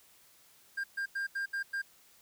triangle tone bursts at uneven times, 1599 Hz, G6, 34 cents sharp, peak -30 dBFS, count 6, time 0.77-0.84 / 0.97-1.06 / 1.15-1.27 / 1.35-1.46 / 1.53-1.63 / 1.73-1.82 s, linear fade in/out 10 ms, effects white hiss -62 dBFS RMS until 2.21 s

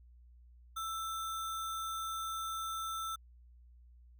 sine tone with sample-and-hold, 1328 Hz, E6, 12 cents sharp, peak -36 dBFS, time 0.76-3.16 s, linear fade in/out 10 ms, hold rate 4900 Hz, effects added 60 Hz sine -56 dBFS peak until 4.19 s

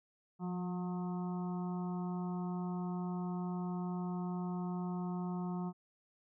harmonic tone with a mistuned harmonic, 180 Hz, F#3, 47 cents flat, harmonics 1 / 2 / 4 / 5 / 6 / 7, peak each -36 / -46 / -49 / -50 / -53 / -55 dBFS, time 0.39-5.73 s, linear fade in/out 50 ms, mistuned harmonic 1, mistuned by -22 cents, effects none

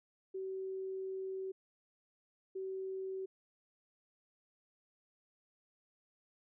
sine tone bursts at uneven times, 380.9 Hz, G4, 50 cents flat, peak -38 dBFS, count 2, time 0.34-1.52 / 2.55-3.26 s, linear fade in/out 10 ms, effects none

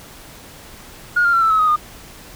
sine tone with pitch steps, 1433 / 1395.4 / 1358.8 / 1323.2 / 1288.5 / 1254.7 / 1221.8 Hz, F6 / F6 / F6 / E6 / E6 / D#6 / D#6, +44 / -2 / -48 / +6 / -40 / +14 / -32 cents, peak -11 dBFS, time 1.16-1.762 s, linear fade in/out 10 ms, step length 86 ms, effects tanh soft clip ceiling -7 dBFS + pink hiss -40 dBFS RMS until 2.35 s

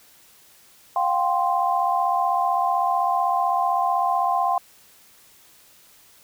sine chord, F suspended second, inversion none, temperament equal with one note detuned, 708.2 / 784 / 1046.5 Hz, F5 / G5 / C6, +24 / 0 / 0 cents, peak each -23 dBFS, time 0.96-4.58 s, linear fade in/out 2 ms, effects white hiss -53 dBFS RMS until 6.23 s

